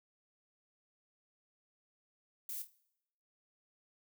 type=noise with echo; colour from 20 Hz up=violet; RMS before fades=-42 dBFS; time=2.49-2.62 s; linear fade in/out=2 ms; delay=26 ms; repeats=3; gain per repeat=-9 dB; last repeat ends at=2.698 s; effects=noise-tail reverb RT60 0.8 s tail -21 dB re dry